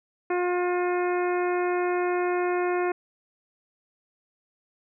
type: harmonic tone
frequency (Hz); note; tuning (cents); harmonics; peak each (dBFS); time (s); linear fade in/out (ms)
356.7; F4; +37; 1 / 2 / 3 / 4 / 5 / 6 / 7; -24 / -30 / -34 / -36 / -38 / -40 / -41; 0.3-2.92; 5
effects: none